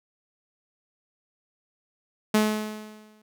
sawtooth tone with exponential decay, 214.3 Hz, A3, 45 cents flat, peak -13 dBFS, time 2.34-3.22 s, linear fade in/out 5 ms, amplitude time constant 190 ms, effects none

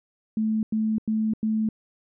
sine tone bursts, 218.3 Hz, A3, 13 cents flat, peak -21 dBFS, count 4, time 0.37-1.689 s, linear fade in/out 2 ms, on 260 ms, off 93 ms, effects none

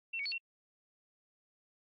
sine tone with pitch steps, 2704 / 2244 / 4403 / 2724 Hz, E7 / C#7 / C#8 / F7, +43 / +21 / -13 / -44 cents, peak -35 dBFS, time 0.13-0.382 s, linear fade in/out 10 ms, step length 63 ms, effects AAC 32 kbps

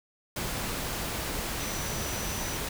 sine tone in noise, 5930 Hz, F#8, 3 cents sharp, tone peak -40 dBFS, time 1.6-2.57 s, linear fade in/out 5 ms, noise pink, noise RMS -33 dBFS, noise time 0.36-2.69 s, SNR -10 dB, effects none

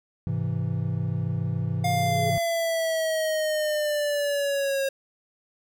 triangle chord, Ab augmented, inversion none, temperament equal, 103.83 / 130.81 / 164.81 Hz, Ab2 / C3 / E3, 0 / 0 / 0 cents, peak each -27 dBFS, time 0.27-2.38 s, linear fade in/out 0 ms
sine tone with exponential growth, 423.8 Hz, G#4, 35 cents sharp, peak -29 dBFS, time 1.61-2.3 s, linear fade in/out 2 ms, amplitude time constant 150 ms
square linear sweep, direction down, 708 to 541 Hz, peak -24 dBFS, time 1.84-4.89 s, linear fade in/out 5 ms
effects none

